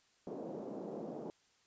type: band-pass noise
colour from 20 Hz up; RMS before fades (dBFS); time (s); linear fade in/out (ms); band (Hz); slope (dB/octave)
white; -44; 0.27-1.3; 0; 180 to 580; 24
effects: white hiss -71 dBFS RMS until 1.66 s + resampled to 16000 Hz